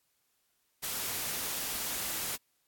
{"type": "noise", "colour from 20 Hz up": "white", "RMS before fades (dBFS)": -35, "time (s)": [0.82, 2.37], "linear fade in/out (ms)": 20, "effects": ["white hiss -75 dBFS RMS until 2.67 s", "AAC 64 kbps"]}